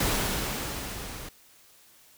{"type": "noise with level ramp", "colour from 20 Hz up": "pink", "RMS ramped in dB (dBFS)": [-25, -41], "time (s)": [0, 1.29], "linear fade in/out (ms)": 5, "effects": ["white hiss -57 dBFS RMS until 2.17 s"]}